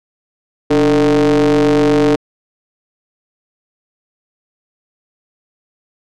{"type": "ring-modulated tone", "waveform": "square", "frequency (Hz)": 78.6, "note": "D#2", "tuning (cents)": 18, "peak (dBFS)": -7, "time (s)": [0.7, 2.16], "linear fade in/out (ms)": 10, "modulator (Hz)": 369, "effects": ["low-pass 6000 Hz 12 dB/octave"]}